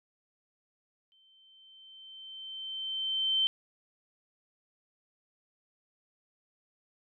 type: tone with exponential growth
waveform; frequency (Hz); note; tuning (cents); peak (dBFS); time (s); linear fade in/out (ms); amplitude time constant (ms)
sine; 3100; G7; -20; -23; 1.12-3.47; 0; 510
effects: none